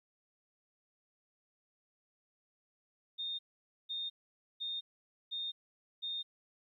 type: tone bursts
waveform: sine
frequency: 3662 Hz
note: A#7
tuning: 32 cents flat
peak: -36 dBFS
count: 5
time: 3.18-6.23 s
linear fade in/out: 20 ms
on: 210 ms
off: 500 ms
effects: 13-bit